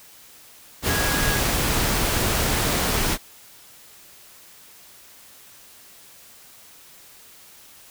sine tone in noise, 1653 Hz, G#6, 9 cents flat, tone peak -27 dBFS, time 0.86-1.41 s, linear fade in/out 50 ms, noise pink, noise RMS -22 dBFS, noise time 0.82-3.18 s, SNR -8 dB, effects white hiss -48 dBFS RMS until 7.9 s

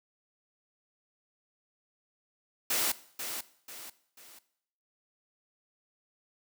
white noise with echo, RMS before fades -29 dBFS, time 2.7-2.92 s, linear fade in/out 5 ms, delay 490 ms, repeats 3, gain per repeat -8 dB, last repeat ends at 4.39 s, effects noise-tail reverb RT60 0.7 s tail -18 dB re dry + high-pass 200 Hz 12 dB/octave

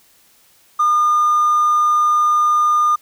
triangle tone with hard clipping, 1213 Hz, D#6, 44 cents flat, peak -12 dBFS, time 0.79-2.96 s, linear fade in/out 10 ms, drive 4 dB, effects white hiss -53 dBFS RMS until 3.01 s

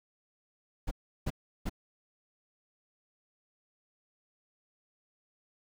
brown noise bursts, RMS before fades -31 dBFS, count 3, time 0.87-1.696 s, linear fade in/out 10 ms, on 42 ms, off 350 ms, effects none

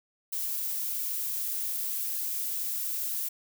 violet noise, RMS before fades -32 dBFS, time 0.32-3.29 s, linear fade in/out 10 ms, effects none

